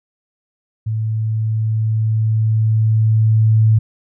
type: tone with level ramp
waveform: sine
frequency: 110 Hz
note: A2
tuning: in tune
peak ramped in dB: -17 to -8 dBFS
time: 0.86-3.79 s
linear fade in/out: 10 ms
effects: none